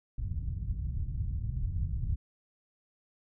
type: low-pass noise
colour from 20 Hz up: white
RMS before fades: -33 dBFS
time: 0.18-2.16 s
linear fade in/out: 5 ms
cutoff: 110 Hz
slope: 24 dB/octave
effects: none